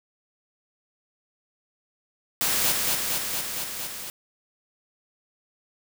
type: noise with echo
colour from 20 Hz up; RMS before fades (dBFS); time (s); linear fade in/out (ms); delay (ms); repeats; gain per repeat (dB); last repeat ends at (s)
white; -24; 2.41-2.72; 0; 230; 6; -2; 4.1
effects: none